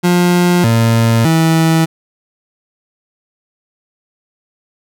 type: tone with pitch steps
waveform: 30% pulse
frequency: 176.8 / 114.7 / 162.3 Hz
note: F3 / A#2 / E3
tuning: +22 / -28 / -27 cents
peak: -6 dBFS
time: 0.03-1.86 s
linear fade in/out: 20 ms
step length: 610 ms
effects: none